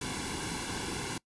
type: noise with comb filter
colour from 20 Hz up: pink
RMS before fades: -36 dBFS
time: 0.01-1.18 s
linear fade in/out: 5 ms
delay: 1.6 ms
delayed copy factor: -0.75
effects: noise-tail reverb RT60 0.1 s tail -22 dB re dry + resampled to 24000 Hz